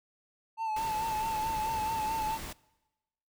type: tone with vibrato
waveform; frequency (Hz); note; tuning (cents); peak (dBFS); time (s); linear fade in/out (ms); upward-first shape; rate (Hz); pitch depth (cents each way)
triangle; 880; A5; 0; -28; 0.57-2.39; 50; sine; 4.6; 42
type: noise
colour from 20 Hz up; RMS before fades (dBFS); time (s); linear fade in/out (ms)
pink; -41; 0.76-2.53; 5
effects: noise-tail reverb RT60 1.0 s tail -22 dB re dry